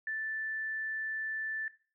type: tone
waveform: sine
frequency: 1760 Hz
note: A6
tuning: in tune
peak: -33 dBFS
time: 0.07-1.68 s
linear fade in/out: 2 ms
effects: noise-tail reverb RT60 0.4 s tail -17 dB re dry